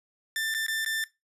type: tone with dropouts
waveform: sawtooth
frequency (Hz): 1780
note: A6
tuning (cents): +20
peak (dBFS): -24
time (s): 0.36-1.04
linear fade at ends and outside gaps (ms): 1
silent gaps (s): 0.541-0.547 / 0.665-0.682 / 0.848-0.861
effects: noise-tail reverb RT60 0.2 s tail -19 dB re dry + resampled to 32000 Hz